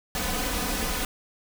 pink noise with comb filter, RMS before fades -28 dBFS, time 0.15-1.05 s, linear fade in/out 2 ms, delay 4 ms, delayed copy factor +0.85, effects none

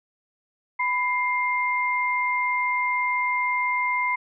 sine tone pair together, 993.9 / 2106 Hz, B5 / C7, +11 / +11 cents, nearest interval octave + minor second, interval 1300 cents, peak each -24 dBFS, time 0.79-4.16 s, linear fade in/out 10 ms, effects none

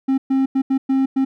triangle tone bursts at uneven times, 267.2 Hz, C4, 36 cents sharp, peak -12 dBFS, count 6, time 0.08-0.18 / 0.3-0.46 / 0.55-0.62 / 0.7-0.78 / 0.89-1.06 / 1.16-1.25 s, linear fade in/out 10 ms, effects none

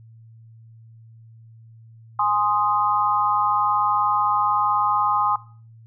sine chord, Ab major, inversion none, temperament equal, 830.6 / 1046.5 / 1244.5 Hz, Ab5 / C6 / Eb6, 0 / 0 / 0 cents, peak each -22 dBFS, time 2.19-5.36 s, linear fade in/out 5 ms, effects noise-tail reverb RT60 0.4 s tail -17 dB re dry + added 113 Hz sine -44 dBFS peak until 5.86 s

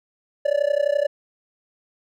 triangle tone with amplitude modulation, 578 Hz, D5, 28 cents flat, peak -12 dBFS, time 0.45-1.07 s, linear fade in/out 10 ms, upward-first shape sine, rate 31.7 Hz, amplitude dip 95%, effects none

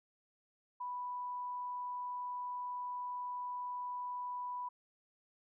sine tone, 987.8 Hz, B5, in tune, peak -38 dBFS, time 0.8-4.69 s, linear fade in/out 10 ms, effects none

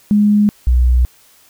sine tone pair in turn, 207.7 / 61.75 Hz, G#3 / B1, 0 / 0 cents, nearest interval octave + major sixth, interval 2100 cents, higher first, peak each -8 dBFS, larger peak neither, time 0.11-0.49 / 0.67-1.05 s, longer neither, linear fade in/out 0 ms, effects white hiss -49 dBFS RMS until 1.49 s

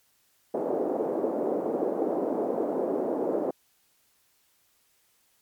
white band-pass noise, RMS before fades -28 dBFS, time 0.54-3.51 s, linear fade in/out 5 ms, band 270 to 580 Hz, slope 24 dB/octave, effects white hiss -67 dBFS RMS until 5.41 s + MP3 96 kbps

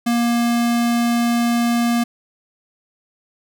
square tone, 236.4 Hz, A#3, 24 cents sharp, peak -16 dBFS, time 0.06-2.04 s, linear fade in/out 10 ms, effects none

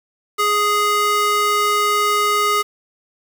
square tone with high-pass filter, 415.3 Hz, G#4, in tune, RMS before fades -17 dBFS, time 0.38-2.63 s, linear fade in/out 20 ms, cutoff 870 Hz, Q 4.9, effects 7-bit

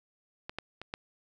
clicks, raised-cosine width 0.3 ms, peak -22 / -19 / -25 / -19 dBFS, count 4, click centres 0.495 / 0.586 / 0.816 / 0.939 s, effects none

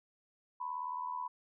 sine tone with amplitude modulation, 992 Hz, B5, 7 cents sharp, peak -33 dBFS, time 0.6-1.28 s, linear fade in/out 10 ms, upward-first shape sine, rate 78.7 Hz, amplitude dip 70%, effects none

